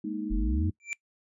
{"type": "chord", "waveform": "sine", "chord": "Ab suspended second", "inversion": "none", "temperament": "just", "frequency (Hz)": [207.7, 233.6, 311.5], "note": ["Ab3", "Bb3", "Eb4"], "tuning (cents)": [0, 4, 2], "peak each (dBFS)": [-35, -37, -33], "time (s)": [0.04, 0.7], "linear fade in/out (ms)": 5}
{"type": "exponential sweep", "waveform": "sine", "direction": "up", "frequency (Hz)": [39.62, 97.7], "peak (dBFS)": -25, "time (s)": [0.3, 0.71], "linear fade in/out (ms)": 20}
{"type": "tone with exponential growth", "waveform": "square", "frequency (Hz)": 2349, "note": "D7", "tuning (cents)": 0, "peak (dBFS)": -28, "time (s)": [0.8, 0.93], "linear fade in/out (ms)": 0, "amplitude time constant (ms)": 28}
{"effects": ["noise-tail reverb RT60 0.1 s tail -22 dB re dry", "resampled to 24000 Hz"]}